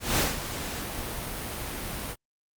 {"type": "noise with ADSR envelope", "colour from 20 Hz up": "pink", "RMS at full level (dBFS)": -23, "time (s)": [0, 2.16], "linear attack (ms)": 180, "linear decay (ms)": 170, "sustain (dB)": -11, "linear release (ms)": 46, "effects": ["Opus 48 kbps"]}